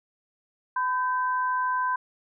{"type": "tone pair together", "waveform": "sine", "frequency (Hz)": [1006.5, 1553], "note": ["B5", "G6"], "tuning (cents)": [33, -17], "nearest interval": "minor sixth", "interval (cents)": 750, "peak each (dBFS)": [-24, -30], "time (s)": [0.76, 1.96], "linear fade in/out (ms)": 5, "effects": []}